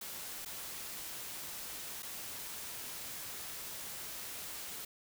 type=noise with dropouts; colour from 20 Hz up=white; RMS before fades=-44 dBFS; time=0.01-4.85 s; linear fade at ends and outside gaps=5 ms; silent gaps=0.45-0.458 / 2.024-2.029 s; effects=none